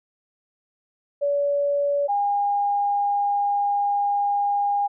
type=tone pair in turn; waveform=sine; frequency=571 / 811.5 Hz; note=D5 / G#5; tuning=-49 / -40 cents; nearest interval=tritone; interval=609 cents; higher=second; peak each=-19 / -19 dBFS; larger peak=neither; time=1.21-2.08 / 2.08-4.88 s; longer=second; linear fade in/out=20 ms; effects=none